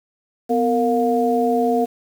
sine tone cluster, 248.7 / 460.3 / 708 Hz, B3 / A#4 / F5, +12 / -22 / +23 cents, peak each -20 / -19 / -20 dBFS, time 0.49-1.86 s, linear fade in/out 20 ms, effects 7-bit

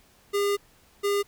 square tone pair in turn, 404.6 / 404.6 Hz, G#4 / G#4, -45 / -45 cents, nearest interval unison, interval 0 cents, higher neither, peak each -23 dBFS, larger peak neither, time 0.33-0.57 / 1.03-1.23 s, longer first, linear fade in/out 20 ms, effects pink hiss -59 dBFS RMS until 1.27 s

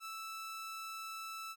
sawtooth tone, 1318.5 Hz, E6, in tune, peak -39 dBFS, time 0-1.56 s, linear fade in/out 50 ms, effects none

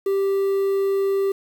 triangle tone with quantisation, 392 Hz, G4, in tune, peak -16 dBFS, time 0.06-1.32 s, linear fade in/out 5 ms, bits 7, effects none

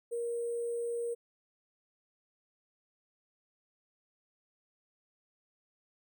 sine tone with sample-and-hold, 471.4 Hz, A#4, 19 cents sharp, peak -32 dBFS, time 0.11-1.15 s, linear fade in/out 20 ms, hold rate 8820 Hz, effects none

